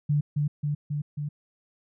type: tone with echo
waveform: sine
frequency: 147 Hz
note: D3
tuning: 2 cents sharp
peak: -20 dBFS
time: 0.09-0.21 s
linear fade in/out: 10 ms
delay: 270 ms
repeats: 4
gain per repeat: -2 dB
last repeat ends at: 1.29 s
effects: none